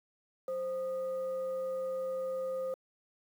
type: tone with frequency modulation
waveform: sine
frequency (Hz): 523.3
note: C5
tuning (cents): 0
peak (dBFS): -32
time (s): 0.48-2.74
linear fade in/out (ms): 2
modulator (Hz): 708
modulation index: 0.33
effects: high-pass 300 Hz 12 dB/octave + 10-bit